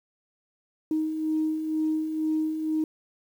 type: beating tone pair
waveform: sine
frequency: 311.1 / 313.2 Hz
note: D#4 / D#4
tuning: 0 / +11 cents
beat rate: 2.1 Hz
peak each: -33 / -24 dBFS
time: 0.91-2.84 s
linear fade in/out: 2 ms
effects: tanh soft clip ceiling -17 dBFS + 9-bit